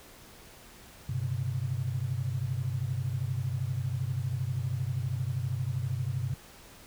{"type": "tone cluster", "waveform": "sine", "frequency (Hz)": [97.6, 127.7, 140.3], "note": ["G2", "C3", "C#3"], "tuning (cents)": [-7, -42, 21], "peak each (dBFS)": [-34, -31, -37], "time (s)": [1.09, 6.34], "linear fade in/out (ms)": 5, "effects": ["pink hiss -52 dBFS RMS until 6.86 s"]}